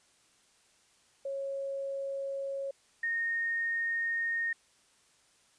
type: tone pair in turn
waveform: sine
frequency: 549 / 1846.6 Hz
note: C#5 / A#6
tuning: -17 / -17 cents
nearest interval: octave + major sixth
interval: 2100 cents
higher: second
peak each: -33 / -29 dBFS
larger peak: second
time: 1.25-2.71 / 3.03-4.53 s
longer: second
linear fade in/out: 5 ms
effects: white hiss -66 dBFS RMS until 5.58 s + resampled to 22050 Hz

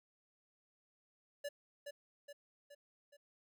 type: tone with echo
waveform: square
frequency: 575 Hz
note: D5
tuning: 37 cents flat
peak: -40 dBFS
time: 1.44-1.49 s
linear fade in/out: 10 ms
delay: 420 ms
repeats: 4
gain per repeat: -5 dB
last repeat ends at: 3.17 s
effects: none

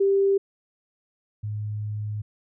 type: tone pair in turn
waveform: sine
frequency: 393.6 / 105.52 Hz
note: G4 / G#2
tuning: +7 / +28 cents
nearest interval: octave + major seventh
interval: 2279 cents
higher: first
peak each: -17 / -27 dBFS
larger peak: first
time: 0-0.38 / 1.43-2.22 s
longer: second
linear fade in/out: 10 ms
effects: none

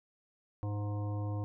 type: harmonic tone with a mistuned harmonic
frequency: 103.3 Hz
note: G#2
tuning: 9 cents flat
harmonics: 1 / 3 / 5 / 7 / 9 / 10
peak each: -33 / -43 / -47 / -50 / -52 / -53 dBFS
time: 0.63-1.44 s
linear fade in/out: 0 ms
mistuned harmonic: 10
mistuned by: +44 cents
effects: none

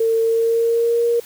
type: tone with pitch glide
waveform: sine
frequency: 452.6 to 470.5 Hz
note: A4 to A#4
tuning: +49 to +16 cents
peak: -14 dBFS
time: 0-1.2 s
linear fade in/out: 5 ms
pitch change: +67 cents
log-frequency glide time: 0.21-1.06 s
effects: white hiss -42 dBFS RMS until 1.25 s

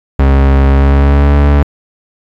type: tone with pitch glide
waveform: 40% pulse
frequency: 68.3 to 71.7 Hz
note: C#2 to D2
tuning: -25 to -41 cents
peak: -4 dBFS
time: 0.19-1.63 s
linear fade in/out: 5 ms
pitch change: +84 cents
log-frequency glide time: 0.7-1.36 s
effects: low-pass 2000 Hz 12 dB/octave + 7-bit

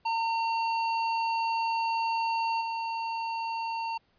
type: tone with level steps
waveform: square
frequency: 911 Hz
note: A#5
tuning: 40 cents flat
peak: -27 / -31 dBFS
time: 0.05-3.98 s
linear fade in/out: 10 ms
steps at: 2.6 s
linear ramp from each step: 20 ms
effects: pink hiss -69 dBFS RMS until 4.18 s + resampled to 11025 Hz

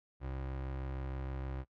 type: tone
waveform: 30% pulse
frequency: 66.4 Hz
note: C2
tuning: 26 cents sharp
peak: -35 dBFS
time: 0.2-1.65 s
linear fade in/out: 50 ms
effects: noise-tail reverb RT60 0.1 s tail -22 dB re dry + low-pass 2000 Hz 12 dB/octave

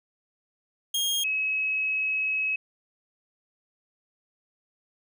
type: tone pair in turn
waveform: sawtooth / sine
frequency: 3243 / 2564 Hz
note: G#7 / E7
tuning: -42 / -49 cents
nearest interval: major third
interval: 407 cents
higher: first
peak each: -21 / -24 dBFS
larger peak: first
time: 0.94-1.24 / 1.24-2.56 s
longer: second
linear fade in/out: 5 ms
effects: none

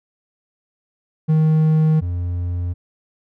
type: tone pair in turn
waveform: triangle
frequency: 156.8 / 88 Hz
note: D#3 / F2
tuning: +14 / +14 cents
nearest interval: minor seventh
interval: 1000 cents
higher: first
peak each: -10 / -18 dBFS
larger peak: first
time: 1.28-2.01 / 2.01-2.74 s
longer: neither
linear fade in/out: 20 ms
effects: none

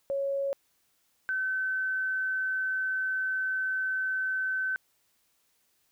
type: tone pair in turn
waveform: sine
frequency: 553 / 1528.4 Hz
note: C#5 / G6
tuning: -4 / -44 cents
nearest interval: octave + tritone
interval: 1760 cents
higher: second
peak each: -27 dBFS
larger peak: neither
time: 0.1-0.53 / 1.29-4.76 s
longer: second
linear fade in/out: 0 ms
effects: white hiss -71 dBFS RMS until 5.91 s

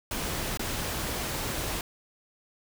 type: noise with dropouts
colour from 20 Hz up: pink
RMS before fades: -32 dBFS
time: 0.11-1.81 s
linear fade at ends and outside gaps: 2 ms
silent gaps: 0.573-0.594 s
effects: none

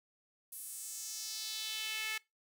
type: tone with high-pass filter sweep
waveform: sawtooth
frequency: 436 Hz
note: A4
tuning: 16 cents flat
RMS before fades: -41 dBFS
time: 0.52-2.18 s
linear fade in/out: 5 ms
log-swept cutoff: 11000 to 2100 Hz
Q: 2.3
effects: noise-tail reverb RT60 0.2 s tail -22 dB re dry

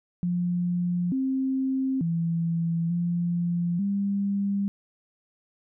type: tone with pitch steps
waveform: sine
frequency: 176.3 / 264.7 / 167 / 173 / 199.4 Hz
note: F3 / C4 / E3 / F3 / G3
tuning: +17 / +20 / +23 / -16 / +30 cents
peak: -23 dBFS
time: 0.23-4.68 s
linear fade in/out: 0 ms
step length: 890 ms
effects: none

